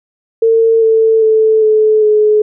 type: tone with pitch steps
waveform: sine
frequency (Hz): 452.5 / 445.5 / 438.6 / 431.8 / 425.1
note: A4 / A4 / A4 / A4 / G#4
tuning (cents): +48 / +22 / -6 / -33 / +40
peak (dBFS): -6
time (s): 0.42-2.42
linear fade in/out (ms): 5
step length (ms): 400
effects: none